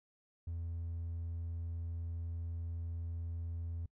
triangle tone, 84.1 Hz, E2, 35 cents sharp, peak -35 dBFS, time 0.47-3.86 s, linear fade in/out 5 ms, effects noise-tail reverb RT60 0.1 s tail -25 dB re dry + tanh soft clip ceiling -32 dBFS

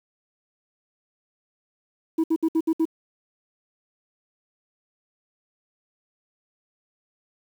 sine tone bursts, 323.3 Hz, E4, 34 cents flat, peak -15 dBFS, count 6, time 2.18-2.854 s, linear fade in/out 10 ms, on 59 ms, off 64 ms, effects tanh soft clip ceiling -17 dBFS + 8-bit

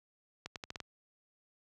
accelerating click train, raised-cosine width 0.2 ms, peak -23 dBFS, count 6, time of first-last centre 0.46-0.803 s, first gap 98 ms, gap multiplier 0.82, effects high-pass 60 Hz 12 dB/octave

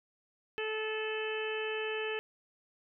harmonic tone, 435 Hz, A4, 20 cents flat, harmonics 1 / 2 / 3 / 4 / 5 / 6 / 7, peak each -35 / -45 / -47 / -41 / -49 / -40 / -44 dBFS, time 0.58-2.19 s, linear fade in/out 0 ms, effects none

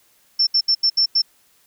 sine tone bursts at uneven times, 5380 Hz, E8, 34 cents sharp, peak -13 dBFS, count 6, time 0.39-0.47 / 0.54-0.61 / 0.68-0.75 / 0.83-0.9 / 0.97-1.06 / 1.15-1.22 s, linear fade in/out 10 ms, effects white hiss -58 dBFS RMS until 1.66 s

